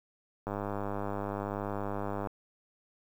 click train, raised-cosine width 1 ms, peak -21 dBFS, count 183, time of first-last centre 0.47-2.272 s, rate 101 Hz, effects 9-bit

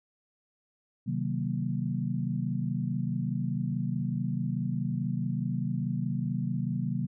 sine chord, C half-diminished seventh, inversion none, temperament equal with one note detuned, 130.81 / 155.56 / 186.93 / 233.1 Hz, C3 / Eb3 / Gb3 / Bb3, 0 / 0 / +18 / 0 cents, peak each -32 / -34 / -33 / -35 dBFS, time 1.06-7.07 s, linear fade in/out 20 ms, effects none

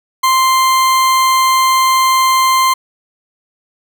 40% pulse tone, 1046.5 Hz, C6, in tune, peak -8 dBFS, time 0.23-2.74 s, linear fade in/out 10 ms, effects none

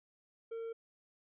triangle tone, 456 Hz, A#4, 38 cents flat, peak -37 dBFS, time 0.51-0.73 s, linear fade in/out 10 ms, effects resampled to 8000 Hz

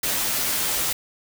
white noise with comb filter, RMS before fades -24 dBFS, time 0.03-0.93 s, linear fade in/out 5 ms, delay 11 ms, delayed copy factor -0.65, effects none

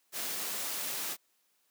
white noise, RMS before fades -36 dBFS, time 0.12-1.17 s, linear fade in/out 50 ms, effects white hiss -73 dBFS RMS until 1.7 s + high-pass 200 Hz 12 dB/octave

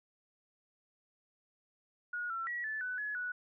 sine tone with pitch steps, 1446 / 1348 / 1923 / 1744 / 1497 / 1696 / 1473 Hz, F#6 / E6 / B6 / A6 / F#6 / G#6 / F#6, -40 / +38 / -47 / -16 / +20 / +36 / -8 cents, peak -35 dBFS, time 2.13-3.32 s, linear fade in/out 5 ms, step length 170 ms, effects none

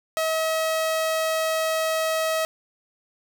sawtooth tone, 640 Hz, D#5, 49 cents sharp, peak -18 dBFS, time 0.17-2.45 s, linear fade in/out 0 ms, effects none

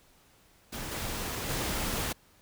pink noise with level steps, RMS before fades -38 / -35 / -32 dBFS, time 0.72-2.13 s, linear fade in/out 10 ms, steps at 0.91 / 1.49 s, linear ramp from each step 5 ms, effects pink hiss -62 dBFS RMS until 2.41 s

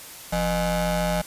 30% pulse ring-modulated tone, 220 Hz, A3, in tune, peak -16 dBFS, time 0.32-1.22 s, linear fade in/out 10 ms, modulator 393 Hz, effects white hiss -41 dBFS RMS until 1.26 s + resampled to 32000 Hz

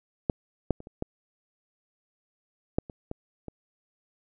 clicks, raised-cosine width 2 ms, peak -10 / -9 / -30 / -30 / -16 / -10 / -27 / -20 / -24 dBFS, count 9, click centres 0.298 / 0.707 / 0.804 / 0.871 / 1.024 / 2.785 / 2.898 / 3.114 / 3.483 s, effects none

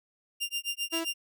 sawtooth tone with tremolo, 2795 Hz, F7, 1 cent sharp, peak -25 dBFS, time 0.4-1.14 s, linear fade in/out 20 ms, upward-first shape sine, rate 7.6 Hz, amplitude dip 100%
sawtooth tone, 329.9 Hz, E4, 1 cent sharp, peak -27 dBFS, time 0.92-1.05 s, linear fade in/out 20 ms
effects none

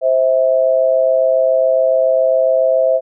sine tone pair together, 523.3 / 650.5 Hz, C5 / E5, 0 / -23 cents, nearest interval major third, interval 377 cents, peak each -13 dBFS, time 0.01-3.01 s, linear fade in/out 50 ms, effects none

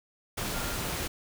sine tone in noise, 1400 Hz, F6, 4 cents sharp, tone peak -41 dBFS, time 0.53-0.77 s, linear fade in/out 10 ms, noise pink, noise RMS -33 dBFS, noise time 0.37-1.08 s, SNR -11 dB, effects none

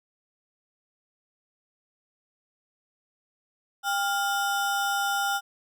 square ring-modulated tone, 1100 Hz, C#6, 14 cents flat, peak -22 dBFS, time 3.83-5.41 s, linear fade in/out 50 ms, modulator 302 Hz, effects none

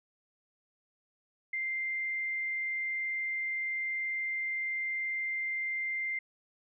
sine tone, 2093 Hz, C7, in tune, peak -31 dBFS, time 1.53-6.19 s, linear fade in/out 5 ms, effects none

